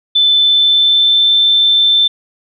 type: tone with pitch glide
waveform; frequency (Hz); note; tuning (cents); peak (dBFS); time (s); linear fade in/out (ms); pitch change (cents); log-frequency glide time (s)
sine; 3520 to 3547; A7 to A7; 0 to +13; -7; 0.15-2.08; 10; +13; 0.35-1.34
effects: none